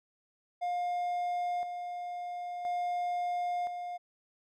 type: tone with tremolo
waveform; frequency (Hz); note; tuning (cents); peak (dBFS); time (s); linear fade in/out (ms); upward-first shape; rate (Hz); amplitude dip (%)
triangle; 709; F5; +26; -28; 0.61-3.98; 20; square; 0.49; 50
effects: none